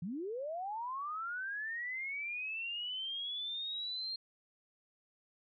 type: linear sweep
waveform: sine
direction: up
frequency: 153.9 to 4222 Hz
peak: -37 dBFS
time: 0.02-4.16 s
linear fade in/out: 5 ms
effects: none